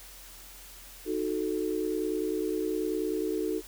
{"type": "chord", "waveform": "sine", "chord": "D# diminished", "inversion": "none", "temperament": "equal", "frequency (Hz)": [311.1, 370, 440], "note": ["D#4", "F#4", "A4"], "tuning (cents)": [0, 0, 0], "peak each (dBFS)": -32, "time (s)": [1.05, 3.62], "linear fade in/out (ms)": 50, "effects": ["added 43 Hz sine -52 dBFS peak until 3.67 s", "white hiss -49 dBFS RMS until 3.67 s"]}